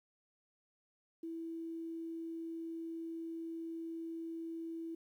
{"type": "tone", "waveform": "sine", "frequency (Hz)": 329.5, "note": "E4", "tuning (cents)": -1, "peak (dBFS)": -40, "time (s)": [1.23, 4.95], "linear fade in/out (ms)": 5, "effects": ["12-bit"]}